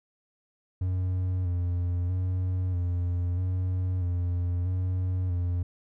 triangle tone with vibrato, 90 Hz, F#2, 47 cents flat, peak -23 dBFS, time 0.81-5.63 s, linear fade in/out 5 ms, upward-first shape square, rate 0.78 Hz, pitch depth 35 cents each way, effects none

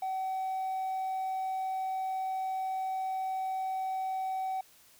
triangle tone, 759 Hz, F#5, 44 cents sharp, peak -28 dBFS, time 0.02-4.61 s, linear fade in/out 5 ms, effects tanh soft clip ceiling -26 dBFS + white hiss -60 dBFS RMS until 4.99 s

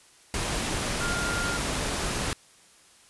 sine tone in noise, 1404 Hz, F6, 9 cents sharp, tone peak -30 dBFS, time 1.01-1.57 s, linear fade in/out 0 ms, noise pink, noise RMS -29 dBFS, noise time 0.34-2.33 s, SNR -4 dB, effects white hiss -56 dBFS RMS until 3.09 s + resampled to 24000 Hz

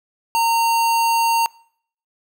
square tone, 920 Hz, A#5, 23 cents flat, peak -16 dBFS, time 0.35-1.46 s, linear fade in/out 0 ms, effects noise-tail reverb RT60 0.6 s tail -24 dB re dry

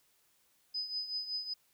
sine tone with tremolo, 5010 Hz, D#8, 11 cents sharp, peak -32 dBFS, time 0.74-1.54 s, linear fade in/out 10 ms, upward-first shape triangle, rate 5.3 Hz, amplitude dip 75%, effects white hiss -71 dBFS RMS until 1.73 s

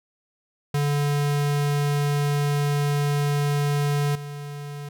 square tone with level steps, 144.7 Hz, D3, 25 cents flat, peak -21 / -33 dBFS, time 0.74-4.89 s, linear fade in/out 5 ms, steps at 4.15 s, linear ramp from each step 5 ms, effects none

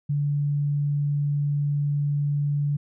sine tone, 144.7 Hz, D3, 25 cents flat, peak -21 dBFS, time 0.09-2.77 s, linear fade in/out 10 ms, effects none

